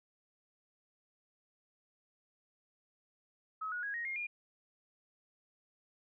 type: tone with pitch steps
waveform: sine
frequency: 1281 / 1454.6 / 1651.7 / 1875.5 / 2130 / 2418 Hz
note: E6 / F#6 / G#6 / A#6 / C7 / D7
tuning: -50 / -30 / -10 / +10 / +30 / +50 cents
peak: -36 dBFS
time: 3.61-4.27 s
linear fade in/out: 10 ms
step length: 110 ms
effects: none